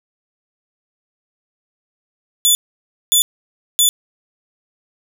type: tone bursts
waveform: 15% pulse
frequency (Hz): 3477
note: A7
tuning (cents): -21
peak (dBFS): -3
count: 3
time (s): 2.45-3.89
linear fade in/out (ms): 0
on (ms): 100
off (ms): 570
effects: none